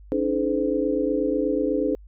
sine tone cluster, 281.4 / 309.6 / 426.8 / 510 Hz, C#4 / D#4 / G#4 / C5, +26 / -9 / +47 / -44 cents, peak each -26 dBFS, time 0.12-1.95 s, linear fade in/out 0 ms, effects added 50 Hz sine -43 dBFS peak until 2.07 s

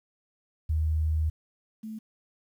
sine tone pair in turn, 78.3 / 218.9 Hz, D#2 / A3, +11 / -9 cents, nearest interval octave + tritone, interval 1780 cents, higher second, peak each -23 / -35 dBFS, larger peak first, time 0.69-1.3 / 1.83-1.99 s, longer first, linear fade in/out 10 ms, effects 10-bit

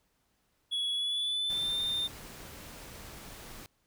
triangle tone with pitch glide, 3370 to 3612 Hz, G#7 to A7, +25 to +45 cents, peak -28 dBFS, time 0.71-2.08 s, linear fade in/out 20 ms, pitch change +120 cents, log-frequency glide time 0.93-1.79 s
pink noise, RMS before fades -47 dBFS, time 1.5-3.66 s, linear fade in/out 0 ms
effects pink hiss -74 dBFS RMS until 3.86 s

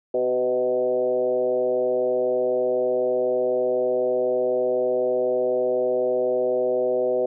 sine tone with frequency modulation, 502 Hz, B4, 28 cents sharp, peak -19 dBFS, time 0.14-7.26 s, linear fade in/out 5 ms, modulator 124 Hz, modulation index 1.1, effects none

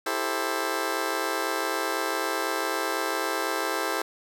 15% pulse chord, A minor seventh, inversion second, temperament just, 330 / 396 / 440 / 528 Hz, E4 / G4 / A4 / C5, +2 / +18 / 0 / +16 cents, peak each -26 dBFS, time 0.06-4.02 s, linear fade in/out 5 ms, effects none

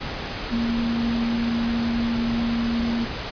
sine tone in noise, 233.1 Hz, A#3, in tune, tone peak -21 dBFS, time 0.51-3.06 s, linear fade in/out 20 ms, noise pink, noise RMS -30 dBFS, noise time 0-3.31 s, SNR +6 dB, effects resampled to 11025 Hz

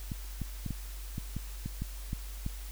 clicks, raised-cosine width 5 ms, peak -22 dBFS, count 10, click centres 0.118 / 0.417 / 0.663 / 0.707 / 1.181 / 1.366 / 1.66 / 1.82 / 2.131 / 2.464 s, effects added 48 Hz sine -39 dBFS peak until 2.71 s + white hiss -50 dBFS RMS until 2.71 s

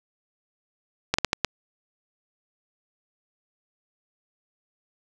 slowing click train, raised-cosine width 0.2 ms, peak -3 dBFS, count 5, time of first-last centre 1.14-1.447 s, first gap 45 ms, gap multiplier 1.37, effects none

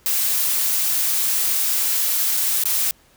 blue noise with dropouts, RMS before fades -20 dBFS, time 0.06-2.91 s, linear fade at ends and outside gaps 0 ms, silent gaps 2.368-2.372 / 2.637-2.655 s, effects pink hiss -55 dBFS RMS until 3.16 s

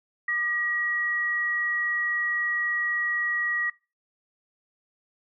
sine tone pair together, 1200 / 1908.1 Hz, D6 / A#6, +37 / +40 cents, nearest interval minor sixth, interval 803 cents, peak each -36 / -24 dBFS, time 0.28-3.7 s, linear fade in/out 5 ms, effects noise-tail reverb RT60 0.3 s tail -24 dB re dry

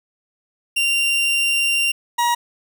40% pulse tone pair in turn, 2774 / 952.3 Hz, F7 / A#5, -12 / +37 cents, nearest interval octave + perfect fifth, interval 1851 cents, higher first, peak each -15 dBFS, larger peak neither, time 0.76-1.92 / 2.18-2.35 s, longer first, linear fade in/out 10 ms, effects none

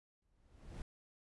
brown noise with exponential growth, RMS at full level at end -43 dBFS, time 0.22-0.82 s, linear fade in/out 2 ms, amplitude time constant 130 ms, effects resampled to 24000 Hz

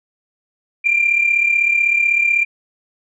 sine tone pair together, 2349 / 2385 Hz, D7 / D7, 0 / +26 cents, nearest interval unison, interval 26 cents, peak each -18 / -13 dBFS, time 0.84-2.45 s, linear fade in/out 20 ms, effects tanh soft clip ceiling -5 dBFS

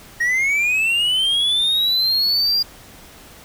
triangle linear sweep, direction up, 1864.7 to 4831 Hz, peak -14 dBFS, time 0.2-2.63 s, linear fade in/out 10 ms, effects pink hiss -43 dBFS RMS until 3.44 s

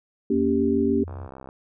sine chord, G diminished, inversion first, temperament just, 235.2 / 282.2 / 392 Hz, Bb3 / Db4 / G4, +16 / +31 / 0 cents, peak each -23 dBFS, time 0.3-1.04 s, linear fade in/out 5 ms
sine tone with pitch glide, 85.8 to 86.85 Hz, F2 to F2, -30 to -9 cents, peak -33 dBFS, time 0.31-1.29 s, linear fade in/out 50 ms, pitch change +21 cents, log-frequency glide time 0.67-0.91 s
click train, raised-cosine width 1 ms, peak -26 dBFS, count 28, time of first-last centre 1.08-1.489 s, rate 66 Hz
effects none

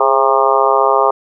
harmonic tone with a mistuned harmonic, 134.2 Hz, C3, 44 cents sharp, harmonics 3 / 4 / 5 / 6 / 7 / 8 / 9, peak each -17 / -17 / -17 / -17 / -17 / -17 / -17 dBFS, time 0-1.11 s, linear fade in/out 5 ms, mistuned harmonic 3, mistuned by +48 cents, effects none

